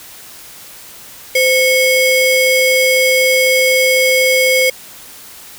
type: ring-modulated tone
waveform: square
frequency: 1354 Hz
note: E6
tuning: 46 cents sharp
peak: -7 dBFS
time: 1.35-4.7 s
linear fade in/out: 5 ms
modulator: 839 Hz
effects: white hiss -36 dBFS RMS until 5.58 s